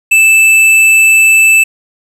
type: tone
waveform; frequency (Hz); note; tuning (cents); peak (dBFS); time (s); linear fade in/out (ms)
square; 2637; E7; 0; -4; 0.11-1.64; 10
effects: low-pass 12000 Hz 12 dB/octave + 7-bit